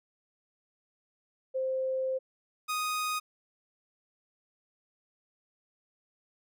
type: tone pair in turn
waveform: sine / sawtooth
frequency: 523.3 / 1244.6 Hz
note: C5 / D#6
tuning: 0 / 0 cents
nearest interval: octave + minor third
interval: 1500 cents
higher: second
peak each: -28 / -26 dBFS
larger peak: second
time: 1.54-2.19 / 2.68-3.2 s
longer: first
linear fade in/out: 20 ms
effects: none